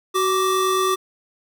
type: tone pair together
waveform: square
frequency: 375.2 / 1174.7 Hz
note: F#4 / D6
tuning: +24 / 0 cents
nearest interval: octave + minor sixth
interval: 1976 cents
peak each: -21 / -21 dBFS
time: 0.14-0.96 s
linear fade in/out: 20 ms
effects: none